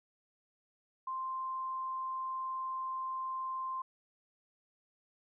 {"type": "tone", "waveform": "sine", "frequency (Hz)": 1046.5, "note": "C6", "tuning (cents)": 0, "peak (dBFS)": -35, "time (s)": [1.07, 3.82], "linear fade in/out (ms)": 5, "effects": []}